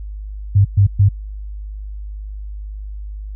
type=tone bursts; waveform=sine; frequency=99.6 Hz; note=G2; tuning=28 cents sharp; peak=-7 dBFS; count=3; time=0.55-1.09 s; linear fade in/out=10 ms; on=100 ms; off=120 ms; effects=added 51 Hz sine -26 dBFS peak until 3.35 s